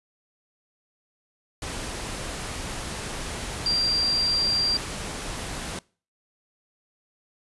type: tone in noise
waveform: sine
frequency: 4732 Hz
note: D8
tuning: 12 cents sharp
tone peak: -21 dBFS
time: 3.66-4.77 s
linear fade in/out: 2 ms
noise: pink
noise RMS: -33 dBFS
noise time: 1.62-5.79 s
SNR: +9 dB
effects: noise-tail reverb RT60 0.4 s tail -24 dB re dry + resampled to 24000 Hz